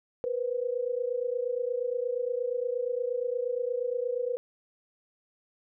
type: tone pair together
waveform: sine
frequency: 480 / 508.5 Hz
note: B4 / C5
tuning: -49 / -50 cents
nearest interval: minor second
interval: 99 cents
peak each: -30 / -31 dBFS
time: 0.24-4.37 s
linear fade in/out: 0 ms
effects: none